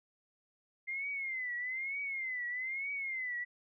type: tone with vibrato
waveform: sine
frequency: 2089 Hz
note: C7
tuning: 3 cents flat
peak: -35 dBFS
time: 0.87-3.45 s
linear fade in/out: 20 ms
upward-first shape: triangle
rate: 1.1 Hz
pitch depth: 150 cents each way
effects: none